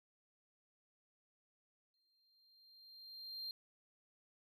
triangle tone with exponential growth, 4184 Hz, C8, 1 cent flat, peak -40 dBFS, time 1.94-3.51 s, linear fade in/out 1 ms, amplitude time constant 340 ms, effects none

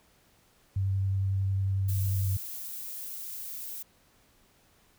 sine tone with vibrato, 96.8 Hz, G2, 21 cents flat, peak -25 dBFS, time 0.76-2.37 s, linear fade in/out 5 ms, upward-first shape triangle, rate 11 Hz, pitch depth 13 cents each way
violet noise, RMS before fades -39 dBFS, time 1.88-3.83 s, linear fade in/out 10 ms
effects pink hiss -64 dBFS RMS until 4.98 s

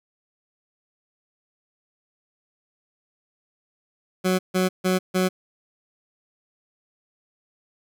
20% pulse tone bursts, 185 Hz, F#3, in tune, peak -14 dBFS, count 4, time 4.24-5.29 s, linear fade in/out 20 ms, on 150 ms, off 150 ms, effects none

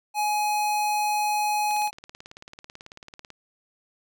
square tone, 840 Hz, G#5, 19 cents sharp, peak -23 dBFS, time 0.14-1.91 s, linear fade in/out 50 ms
click train, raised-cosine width 0.2 ms, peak -25 dBFS, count 30, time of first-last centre 1.71-3.303 s, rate 18.2 Hz
effects none

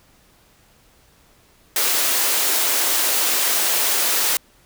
white high-pass noise, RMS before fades -19 dBFS, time 1.76-4.37 s, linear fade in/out 2 ms, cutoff 300 Hz, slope 24 dB/octave, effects pink hiss -55 dBFS RMS until 4.65 s

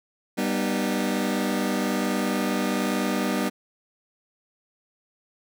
sawtooth chord, G augmented, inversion none, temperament just, 196 / 245 / 306.2 Hz, G3 / B3 / D#4, 0 / -14 / -28 cents, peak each -23 / -23 / -25 dBFS, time 0.37-3.5 s, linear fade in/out 20 ms, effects none

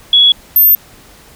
sine tone pair in turn, 3367 / 13348 Hz, G#7 / G#9, +23 / +8 cents, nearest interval 2 octaves, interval 2385 cents, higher second, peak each -4 dBFS, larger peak neither, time 0.13-0.32 / 0.56-0.75 s, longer neither, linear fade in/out 2 ms, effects pink hiss -41 dBFS RMS until 1.35 s

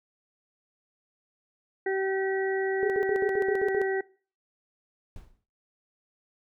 harmonic tone, 384.7 Hz, G4, 33 cents flat, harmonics 1 / 2 / 4 / 5, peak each -26 / -35 / -38 / -34 dBFS, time 1.86-4.01 s, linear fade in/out 5 ms
sine tone bursts, 415.3 Hz, G#4, in tune, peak -25 dBFS, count 8, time 2.83-3.816 s, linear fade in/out 0 ms, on 69 ms, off 62 ms
brown noise with exponential decay, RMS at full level -39 dBFS, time 5.16-5.44 s, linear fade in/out 1 ms, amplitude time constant 60 ms
effects noise-tail reverb RT60 0.4 s tail -21 dB re dry

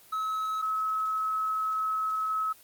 triangle / sine tone pair in turn, 1288 / 1288 Hz, E6 / E6, -41 / -41 cents, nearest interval unison, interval 0 cents, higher neither, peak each -26 dBFS, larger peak neither, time 0.12-0.62 / 0.62-2.53 s, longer second, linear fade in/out 10 ms, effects white hiss -55 dBFS RMS until 2.63 s + Opus 24 kbps

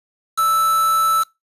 triangle tone with quantisation, 1318.5 Hz, E6, in tune, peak -12 dBFS, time 0.37-1.24 s, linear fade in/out 20 ms, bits 4, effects noise-tail reverb RT60 0.2 s tail -23 dB re dry + resampled to 32000 Hz

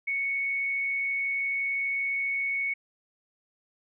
sine tone with frequency modulation, 2217 Hz, C#7, in tune, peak -26 dBFS, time 0.07-2.74 s, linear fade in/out 10 ms, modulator 80.7 Hz, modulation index 0.27, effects none

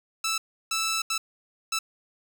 10% pulse tone bursts at uneven times, 1318.5 Hz, E6, in tune, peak -17 dBFS, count 4, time 0.24-0.38 / 0.71-1.02 / 1.1-1.18 / 1.72-1.79 s, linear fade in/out 5 ms, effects none

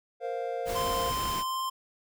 triangle chord, Bb suspended second, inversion none, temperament just, 466.2 / 524.4 / 699.2 Hz, Bb4 / C5 / F5, 0 / +4 / +2 cents, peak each -33 dBFS, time 0.2-1.13 s, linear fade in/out 50 ms
pink noise, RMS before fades -36 dBFS, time 0.65-1.44 s, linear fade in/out 50 ms
square tone with pitch glide, 1039 to 1048 Hz, C6 to C6, -12 to +2 cents, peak -30 dBFS, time 0.75-1.7 s, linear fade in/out 10 ms, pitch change +14 cents, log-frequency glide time 1.43-1.58 s
effects none

